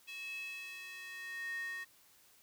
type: tone with high-pass filter sweep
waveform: square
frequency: 370 Hz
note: F#4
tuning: in tune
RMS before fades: -44 dBFS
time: 0.07-1.85 s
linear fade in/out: 20 ms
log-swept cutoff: 2800 to 1700 Hz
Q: 9.1
effects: white hiss -65 dBFS RMS until 2.42 s